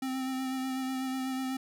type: tone with vibrato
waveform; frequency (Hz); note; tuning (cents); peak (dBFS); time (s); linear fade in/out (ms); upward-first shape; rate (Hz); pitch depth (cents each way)
square; 261.6; C4; 0; -32; 0.02-1.57; 5; sine; 8.1; 20
effects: none